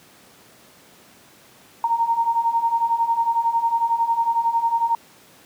sine beating tone pair, 917 / 928 Hz, A#5 / A#5, -29 / -8 cents, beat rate 11 Hz, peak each -23 / -19 dBFS, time 1.84-4.95 s, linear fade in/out 2 ms, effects pink hiss -50 dBFS RMS until 5.45 s + high-pass 150 Hz 12 dB/octave

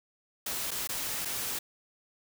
white noise with dropouts, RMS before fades -34 dBFS, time 0.46-1.59 s, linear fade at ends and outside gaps 5 ms, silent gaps 0.708-0.714 / 0.874-0.89 / 1.25-1.254 s, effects none

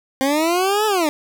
20% pulse linear two-way sweep, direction up then down, 261.6 to 437.9 to 287.3 Hz, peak -11 dBFS, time 0.21-1.09 s, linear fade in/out 0 ms, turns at 0.86 s, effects none

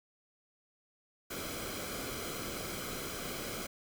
pink noise with comb filter, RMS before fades -40 dBFS, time 1.3-3.67 s, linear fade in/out 10 ms, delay 1.1 ms, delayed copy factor -0.6, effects none

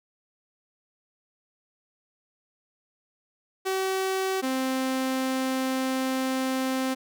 sawtooth tone pair in turn, 380.8 / 261.8 Hz, F#4 / C4, +50 / +1 cents, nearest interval tritone, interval 649 cents, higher first, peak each -21 dBFS, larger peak neither, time 3.65-4.42 / 4.42-6.95 s, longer second, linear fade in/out 20 ms, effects none

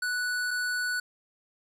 square tone pair in turn, 1480 / 1480 Hz, F#6 / F#6, 0 / 0 cents, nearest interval unison, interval 0 cents, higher neither, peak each -28 dBFS, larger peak neither, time 0.02-0.51 / 0.51-1 s, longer neither, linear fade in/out 5 ms, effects low-pass 12000 Hz 12 dB/octave + 10-bit

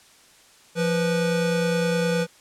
square tone pair together, 173.21 / 489.9 Hz, F3 / B4, -14 / -14 cents, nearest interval octave + tritone, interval 1800 cents, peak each -24 dBFS, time 0.75-2.27 s, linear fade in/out 50 ms, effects white hiss -53 dBFS RMS until 2.4 s + low-pass 9000 Hz 12 dB/octave

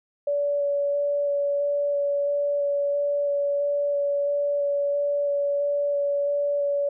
sine tone with vibrato, 572 Hz, D5, 46 cents flat, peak -21 dBFS, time 0.27-6.89 s, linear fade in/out 5 ms, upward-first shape square, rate 1.5 Hz, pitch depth 8 cents each way, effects none

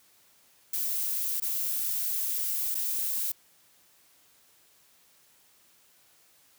violet noise with dropouts, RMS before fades -30 dBFS, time 0.73-3.32 s, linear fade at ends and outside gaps 5 ms, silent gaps 1.401-1.421 / 2.746-2.75 s, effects white hiss -62 dBFS RMS until 6.58 s + high-pass 60 Hz 12 dB/octave

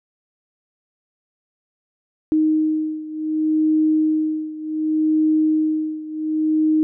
sine beating tone pair, 311.1 / 311.77 Hz, D#4 / D#4, 0 / +4 cents, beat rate 0.67 Hz, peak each -18 / -21 dBFS, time 2.32-6.83 s, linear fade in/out 0 ms, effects none

